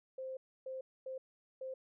sine tone bursts at uneven times, 523.3 Hz, C5, in tune, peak -40 dBFS, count 4, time 0.18-0.37 / 0.66-0.81 / 1.06-1.18 / 1.61-1.74 s, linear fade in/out 5 ms, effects none

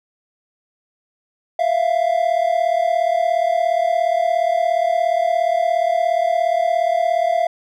triangle tone pair together, 661.9 / 699 Hz, E5 / F5, +7 / +1 cents, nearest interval minor second, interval 94 cents, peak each -16 dBFS, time 1.59-7.47 s, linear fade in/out 5 ms, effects none

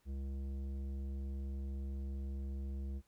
triangle tone with tanh clipping, 67.9 Hz, C#2, 35 cents flat, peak -40 dBFS, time 0.05-3.02 s, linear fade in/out 50 ms, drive 16 dB, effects pink hiss -75 dBFS RMS until 3.07 s

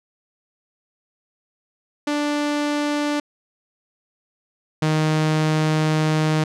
sawtooth tone pair in turn, 293.7 / 155.58 Hz, D4 / D#3, 0 / 0 cents, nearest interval major seventh, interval 1100 cents, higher first, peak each -16 / -13 dBFS, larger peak second, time 2.07-3.2 / 4.82-6.44 s, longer second, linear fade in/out 5 ms, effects low-pass 7000 Hz 12 dB/octave

